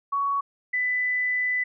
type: tone pair in turn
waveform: sine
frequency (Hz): 1120 / 1995.6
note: C#6 / B6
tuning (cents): +18 / +17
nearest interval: minor seventh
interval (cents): 999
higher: second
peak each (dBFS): -22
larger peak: neither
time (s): 0.12-0.41 / 0.73-1.64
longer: second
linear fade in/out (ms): 10
effects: none